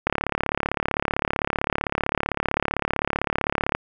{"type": "click train", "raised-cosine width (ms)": 0.5, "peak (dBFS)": -6, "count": 132, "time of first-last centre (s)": [0.07, 3.75], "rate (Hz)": 35.6, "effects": []}